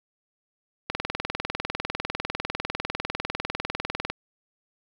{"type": "click train", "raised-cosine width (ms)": 0.3, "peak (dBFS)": -11, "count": 65, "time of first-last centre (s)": [0.9, 4.1], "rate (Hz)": 20, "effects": []}